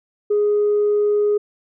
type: tone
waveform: sine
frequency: 415.3 Hz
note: G#4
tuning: in tune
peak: -13 dBFS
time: 0.3-1.38 s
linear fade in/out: 10 ms
effects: tanh soft clip ceiling -11 dBFS